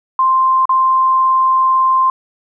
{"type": "tone with dropouts", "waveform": "sine", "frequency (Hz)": 1047, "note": "C6", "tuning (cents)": 1, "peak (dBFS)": -9, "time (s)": [0.19, 2.1], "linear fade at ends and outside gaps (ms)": 2, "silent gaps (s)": [0.655, 0.693], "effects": []}